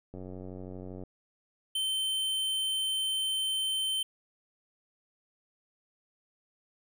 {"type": "click train", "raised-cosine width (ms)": 2, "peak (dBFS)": -30, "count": 84, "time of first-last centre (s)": [0.14, 1.036], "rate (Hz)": 92.6}
{"type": "tone", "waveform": "square", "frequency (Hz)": 3094, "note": "G7", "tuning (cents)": -23, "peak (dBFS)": -29, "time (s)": [1.75, 4.03], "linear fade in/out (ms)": 5}
{"effects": []}